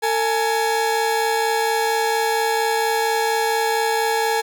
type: tone pair together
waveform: 30% pulse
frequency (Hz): 450.9 / 837.5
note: A4 / G#5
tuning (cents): +42 / +14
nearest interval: major seventh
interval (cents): 1072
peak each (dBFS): -18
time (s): 0.02-4.42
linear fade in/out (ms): 20
effects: none